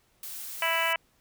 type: noise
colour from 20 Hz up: blue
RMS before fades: -39 dBFS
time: 0.23-0.93 s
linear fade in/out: 2 ms
type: harmonic tone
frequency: 329.6 Hz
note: E4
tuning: in tune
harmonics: 2 / 3 / 4 / 5 / 6 / 7 / 8 / 9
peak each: -33 / -31 / -35 / -33 / -32 / -32 / -34 / -33 dBFS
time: 0.62-0.96 s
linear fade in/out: 2 ms
effects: pink hiss -67 dBFS RMS until 1.2 s